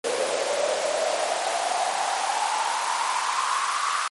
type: noise with high-pass filter sweep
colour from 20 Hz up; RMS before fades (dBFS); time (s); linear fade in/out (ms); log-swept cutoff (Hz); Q
pink; -25; 0.04-4.08; 5; 500 to 1200; 7.2
effects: MP3 48 kbps